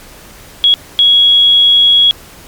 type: tone bursts at uneven times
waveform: sine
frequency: 3330 Hz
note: G#7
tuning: 4 cents sharp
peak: -4 dBFS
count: 2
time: 0.64-0.74 / 0.99-2.11 s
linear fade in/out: 0 ms
effects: pink hiss -36 dBFS RMS until 2.47 s + MP3 96 kbps